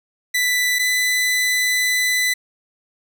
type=tone pair in turn; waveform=sawtooth; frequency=1985 / 1998.8 Hz; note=B6 / B6; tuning=+8 / +20 cents; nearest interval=unison; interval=12 cents; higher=second; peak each=-13 dBFS; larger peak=neither; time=0.34-0.79 / 0.79-2.34 s; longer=second; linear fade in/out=10 ms; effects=none